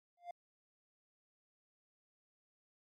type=tone with exponential growth; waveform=triangle; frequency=698.5 Hz; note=F5; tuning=in tune; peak=-37 dBFS; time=0.17-0.31 s; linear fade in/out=5 ms; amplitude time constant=30 ms; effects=MP3 96 kbps